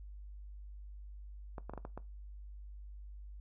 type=clicks; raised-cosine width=1 ms; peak=-29 dBFS; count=6; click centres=1.582 / 1.696 / 1.736 / 1.777 / 1.851 / 1.976 s; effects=noise-tail reverb RT60 0.2 s tail -18 dB re dry + added 50 Hz sine -46 dBFS peak until 3.4 s